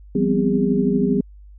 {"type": "tone cluster", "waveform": "sine", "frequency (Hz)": [169.2, 193.9, 248.1, 260.5, 406], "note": ["E3", "G3", "B3", "C4", "G#4"], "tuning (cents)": [45, -19, 8, -7, -39], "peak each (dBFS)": [-25, -20, -21, -24, -22], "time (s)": [0.15, 1.21], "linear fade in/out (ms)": 5, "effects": ["added 50 Hz sine -40 dBFS peak until 1.58 s"]}